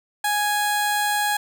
15% pulse tone with notch filter, 830.6 Hz, G#5, in tune, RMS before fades -22 dBFS, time 0.24-1.37 s, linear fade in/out 5 ms, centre 2700 Hz, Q 1.9, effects none

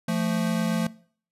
square tone pair together, 173.36 / 221.8 Hz, F3 / A3, -12 / +14 cents, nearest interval major third, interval 426 cents, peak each -27 dBFS, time 0.08-0.87 s, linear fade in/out 5 ms, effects noise-tail reverb RT60 0.5 s tail -20 dB re dry + resampled to 32000 Hz

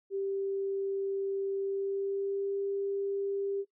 sine tone with pitch glide, 392 to 396.6 Hz, G4 to G4, 0 to +20 cents, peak -30 dBFS, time 0.1-3.65 s, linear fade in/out 50 ms, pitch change +20 cents, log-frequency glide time 1.59-2.57 s, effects noise-tail reverb RT60 0.1 s tail -18 dB re dry

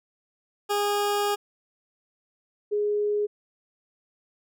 20% pulse / sine tone pair in turn, 410 / 415.7 Hz, G#4 / G#4, -22 / +2 cents, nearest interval unison, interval 24 cents, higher second, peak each -18 / -22 dBFS, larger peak first, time 0.69-1.36 / 2.71-3.27 s, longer first, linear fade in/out 20 ms, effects none

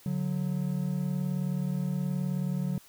triangle tone pair together, 144.5 / 183.47 Hz, D3 / F#3, -28 / -14 cents, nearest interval major third, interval 414 cents, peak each -29 / -28 dBFS, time 0.06-2.78 s, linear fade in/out 2 ms, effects white hiss -56 dBFS RMS until 2.88 s

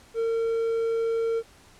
triangle tone, 456.1 Hz, A#4, 38 cents flat, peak -21 dBFS, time 0.14-1.43 s, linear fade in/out 50 ms, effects pink hiss -54 dBFS RMS until 1.79 s + low-pass 10000 Hz 12 dB/octave

